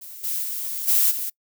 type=noise with level steps; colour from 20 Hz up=violet; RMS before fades=-39 / -26 / -29 / -18 / -28 dBFS; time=0.01-1.3 s; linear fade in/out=10 ms; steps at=0.23 / 0.42 / 0.87 / 1.1 s; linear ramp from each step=20 ms; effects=noise-tail reverb RT60 0.1 s tail -25 dB re dry